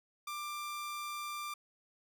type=tone; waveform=sawtooth; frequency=1185 Hz; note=D6; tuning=15 cents sharp; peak=-35 dBFS; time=0.27-1.54 s; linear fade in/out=5 ms; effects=none